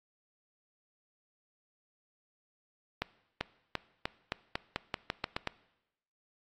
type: accelerating click train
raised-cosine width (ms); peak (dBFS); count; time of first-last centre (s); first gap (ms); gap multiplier
0.3; -15; 12; 3.02-5.473; 390; 0.88
effects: noise-tail reverb RT60 0.9 s tail -21 dB re dry + AAC 32 kbps